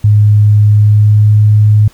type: tone with pitch glide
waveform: sine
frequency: 104.8 to 105.83 Hz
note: G#2 to G#2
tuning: +16 to +33 cents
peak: -3 dBFS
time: 0.04-1.88 s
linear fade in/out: 5 ms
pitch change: +17 cents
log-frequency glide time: 0.69-1.38 s
effects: pink hiss -44 dBFS RMS until 1.93 s